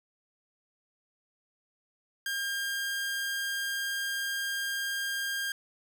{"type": "tone", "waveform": "sawtooth", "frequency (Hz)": 1607, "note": "G6", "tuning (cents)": 43, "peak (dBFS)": -27, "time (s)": [2.26, 5.52], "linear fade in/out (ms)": 2, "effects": ["9-bit"]}